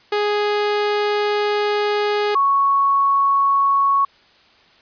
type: tone pair in turn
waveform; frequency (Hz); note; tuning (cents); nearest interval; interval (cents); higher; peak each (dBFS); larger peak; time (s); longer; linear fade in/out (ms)
sawtooth / sine; 415.3 / 1108.7; G#4 / C#6; 0 / 0; octave + perfect fourth; 1700; second; -13; neither; 0.12-2.35 / 2.35-4.05; first; 5
effects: white hiss -52 dBFS RMS until 4.81 s + resampled to 11025 Hz